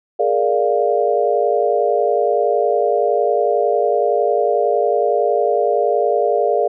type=chord; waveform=sine; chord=Bb dominant seventh; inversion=third; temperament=equal; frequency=415.3 / 466.2 / 587.3 / 698.5 Hz; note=Ab4 / Bb4 / D5 / F5; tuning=0 / 0 / 0 / 0 cents; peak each=-19 dBFS; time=0.19-6.68 s; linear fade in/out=10 ms; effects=none